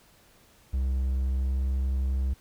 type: tone with pitch glide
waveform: triangle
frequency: 65.41 to 66.02 Hz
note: C2 to C2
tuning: 0 to +16 cents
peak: -22 dBFS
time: 0.73-2.34 s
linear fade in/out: 10 ms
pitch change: +16 cents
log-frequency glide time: 1.37-1.58 s
effects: pink hiss -59 dBFS RMS until 2.4 s